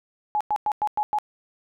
sine tone bursts, 843 Hz, G#5, 26 cents sharp, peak -20 dBFS, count 6, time 0.35-1.186 s, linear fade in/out 0 ms, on 56 ms, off 100 ms, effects none

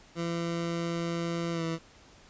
20% pulse tone with pitch glide, 169 to 164.28 Hz, E3 to E3, +43 to -6 cents, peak -25 dBFS, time 0.15-1.79 s, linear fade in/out 50 ms, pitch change -49 cents, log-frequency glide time 1.52-1.63 s, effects pink hiss -56 dBFS RMS until 2.29 s + resampled to 16000 Hz

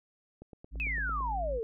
click train, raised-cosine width 2 ms, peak -34 dBFS, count 8, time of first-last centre 0.42-1.207 s, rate 8.9 Hz
harmonic tone, 54.2 Hz, A1, 25 cents flat, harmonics 1 / 3 / 5, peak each -34 / -50 / -52 dBFS, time 0.71-1.61 s, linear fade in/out 50 ms
sine exponential sweep, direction down, 2637 to 432.4 Hz, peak -31 dBFS, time 0.8-1.63 s, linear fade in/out 0 ms
effects none

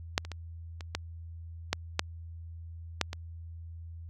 clicks, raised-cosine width 0.2 ms, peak -7 / -26 / -22 / -25 / -13 / -9 / -7 / -8 / -19 dBFS, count 9, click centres 0.179 / 0.25 / 0.317 / 0.808 / 0.95 / 1.73 / 1.994 / 3.013 / 3.131 s, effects added 83 Hz sine -41 dBFS peak until 4.09 s

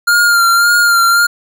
square tone with vibrato, 1400 Hz, F6, 4 cents sharp, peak -8 dBFS, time 0.07-1.27 s, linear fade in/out 10 ms, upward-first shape sine, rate 1.8 Hz, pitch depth 32 cents each way, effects none

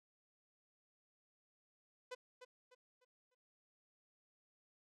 sawtooth tone with echo, 502 Hz, B4, 28 cents sharp, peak -40 dBFS, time 2.11-2.15 s, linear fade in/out 10 ms, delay 300 ms, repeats 4, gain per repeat -9 dB, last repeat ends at 3.35 s, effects low-pass 7000 Hz 12 dB/octave

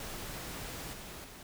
pink noise with level steps, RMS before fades -42 / -46 / -50 dBFS, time 0-1.43 s, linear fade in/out 2 ms, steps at 0.93 / 1.24 s, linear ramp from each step 5 ms, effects none

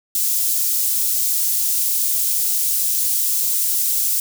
white high-pass noise, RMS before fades -19 dBFS, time 0.15-4.2 s, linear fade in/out 2 ms, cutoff 7000 Hz, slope 12 dB/octave, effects none

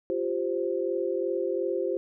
sine chord, F suspended second, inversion none, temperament equal, 349.2 / 392 / 523.3 Hz, F4 / G4 / C5, 0 / 0 / 0 cents, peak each -30 dBFS, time 0.1-1.97 s, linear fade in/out 0 ms, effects none

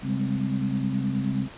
sine tone cluster, 134.5 / 197.3 / 206.8 / 262.4 Hz, C3 / G3 / G#3 / C4, +48 / +11 / -7 / +5 cents, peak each -29 dBFS, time 0.02-1.49 s, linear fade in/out 50 ms, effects pink hiss -44 dBFS RMS until 1.57 s + resampled to 8000 Hz

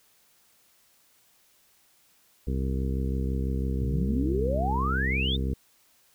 harmonic tone, 66 Hz, C2, 16 cents sharp, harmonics 1 / 2 / 3 / 4 / 5 / 6 / 7, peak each -27 / -33 / -34 / -37 / -43 / -40 / -41 dBFS, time 2.47-5.54 s, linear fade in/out 5 ms
sine exponential sweep, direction up, 111.5 to 3731 Hz, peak -27 dBFS, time 3.81-5.37 s, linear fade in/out 20 ms
effects white hiss -63 dBFS RMS until 6.14 s

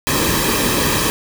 pink noise with comb filter, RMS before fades -17 dBFS, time 0.07-1.1 s, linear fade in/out 0 ms, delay 1.4 ms, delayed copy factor -0.6, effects none

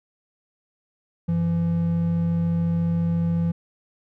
triangle tone pair together, 94.62 / 168.8 Hz, F#2 / E3, +39 / +41 cents, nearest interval minor seventh, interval 1002 cents, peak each -27 / -18 dBFS, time 1.28-3.52 s, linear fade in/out 10 ms, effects none

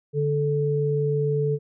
sine tone pair together, 145.76 / 436.8 Hz, D3 / A4, -13 / -13 cents, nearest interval octave + perfect fifth, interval 1900 cents, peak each -23 dBFS, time 0.13-1.59 s, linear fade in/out 50 ms, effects none

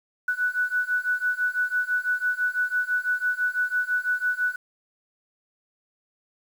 sine beating tone pair, 1480 / 1486 Hz, F#6 / F#6, 0 / +7 cents, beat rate 6 Hz, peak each -26 / -25 dBFS, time 0.28-4.56 s, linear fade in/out 5 ms, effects 8-bit

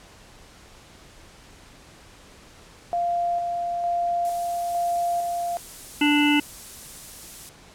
sine tone with tremolo, 695 Hz, F5, 9 cents flat, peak -21 dBFS, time 2.93-5.57 s, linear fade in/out 0 ms, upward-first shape square, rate 1.1 Hz, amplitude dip 30%
violet noise, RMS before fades -34 dBFS, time 4.25-7.49 s, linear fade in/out 0 ms
harmonic tone, 294 Hz, D4, 2 cents sharp, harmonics 1 / 3 / 5 / 7 / 9 / 10, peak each -18 / -27 / -31 / -28 / -25 / -27 dBFS, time 6.01-6.4 s, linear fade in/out 5 ms
effects pink hiss -49 dBFS RMS until 7.74 s + low-pass 9000 Hz 12 dB/octave

